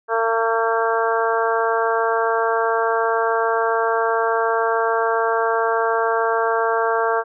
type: harmonic tone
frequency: 226.9 Hz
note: A#3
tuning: 47 cents flat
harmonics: 2 / 3 / 4 / 5 / 6 / 7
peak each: -21 / -23 / -24 / -25 / -26 / -26 dBFS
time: 0.08-7.24 s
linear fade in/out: 50 ms
effects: none